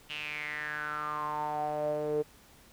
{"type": "tone with band-pass filter sweep", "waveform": "sawtooth", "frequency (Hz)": 150.5, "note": "D3", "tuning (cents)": 43, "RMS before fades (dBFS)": -34, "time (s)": [0.09, 2.23], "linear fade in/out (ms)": 20, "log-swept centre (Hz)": [2900, 440], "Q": 7.4, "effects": ["pink hiss -58 dBFS RMS until 2.72 s"]}